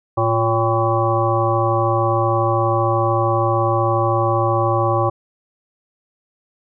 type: harmonic tone with a mistuned harmonic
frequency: 112.9 Hz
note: A2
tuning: 45 cents sharp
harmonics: 1 / 3 / 5 / 7 / 9 / 10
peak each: -20 / -22 / -21 / -22 / -25 / -22 dBFS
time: 0.17-5.1 s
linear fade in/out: 10 ms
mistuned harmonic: 3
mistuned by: +58 cents
effects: none